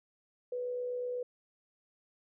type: tone with amplitude modulation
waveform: sine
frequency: 493.9 Hz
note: B4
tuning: in tune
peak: -32 dBFS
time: 0.52-1.23 s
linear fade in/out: 5 ms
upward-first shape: sine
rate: 68.2 Hz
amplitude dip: 30%
effects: none